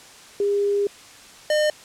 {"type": "tone pair in turn", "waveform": ["sine", "square"], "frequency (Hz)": [404.8, 606.5], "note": ["G#4", "D#5"], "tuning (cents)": [-44, -44], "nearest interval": "perfect fifth", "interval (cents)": 700, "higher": "second", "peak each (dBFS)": -18, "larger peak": "neither", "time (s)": [[0.4, 0.87], [1.5, 1.7]], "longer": "first", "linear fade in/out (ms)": 2, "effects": ["white hiss -45 dBFS RMS until 1.84 s", "low-pass 8000 Hz 12 dB/octave"]}